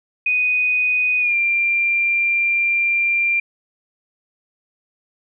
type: tone with pitch glide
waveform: sine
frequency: 2489 to 2378 Hz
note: D#7 to D7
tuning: 0 to +21 cents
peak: -15 dBFS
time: 0.26-3.4 s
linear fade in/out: 5 ms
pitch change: -79 cents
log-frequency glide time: 1.19-1.35 s
effects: none